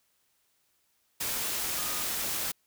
sine tone in noise, 1231 Hz, D#6, 19 cents flat, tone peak -43 dBFS, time 1.77-2.03 s, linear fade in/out 10 ms, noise white, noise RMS -32 dBFS, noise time 1.2-2.52 s, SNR -14 dB, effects white hiss -72 dBFS RMS until 2.66 s

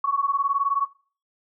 sine beating tone pair, 1106 / 1125 Hz, C#6 / C#6, -4 / +25 cents, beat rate 19 Hz, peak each -24 / -23 dBFS, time 0.04-0.86 s, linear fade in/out 5 ms, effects noise-tail reverb RT60 0.4 s tail -17 dB re dry

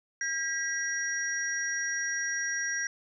sine tone cluster, 1615 / 1940 / 5700 Hz, G#6 / B6 / F8, -49 / -31 / +34 cents, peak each -32 / -34 / -34 dBFS, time 0.21-2.87 s, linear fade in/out 2 ms, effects none

